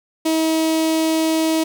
sawtooth tone with notch filter, 320 Hz, D#4, 49 cents sharp, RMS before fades -18 dBFS, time 0.25-1.64 s, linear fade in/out 10 ms, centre 1500 Hz, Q 1.1, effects none

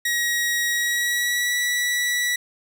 sawtooth tone with pitch glide, 1900 to 1948.9 Hz, A#6 to B6, +33 to -23 cents, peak -17 dBFS, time 0.05-2.36 s, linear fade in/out 5 ms, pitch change +44 cents, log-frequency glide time 0.69-1.56 s, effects none

